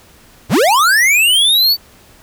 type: linear sweep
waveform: square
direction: up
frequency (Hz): 61.74 to 4593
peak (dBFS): -9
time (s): 0.49-1.77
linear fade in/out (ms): 50
effects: pink hiss -45 dBFS RMS until 2.22 s